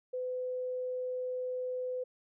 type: tone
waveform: sine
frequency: 505 Hz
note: B4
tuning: 39 cents sharp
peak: -33 dBFS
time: 0.13-2.04 s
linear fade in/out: 10 ms
effects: none